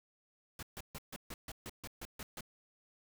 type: noise bursts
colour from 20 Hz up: pink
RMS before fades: -45 dBFS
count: 11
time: 0.59-2.408 s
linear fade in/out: 2 ms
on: 38 ms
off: 140 ms
effects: none